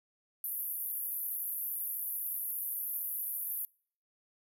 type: band-pass noise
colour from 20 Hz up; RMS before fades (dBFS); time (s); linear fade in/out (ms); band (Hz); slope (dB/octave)
pink; -37; 0.44-3.65; 0; 11000 to 15000; 96
effects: noise-tail reverb RT60 0.5 s tail -26 dB re dry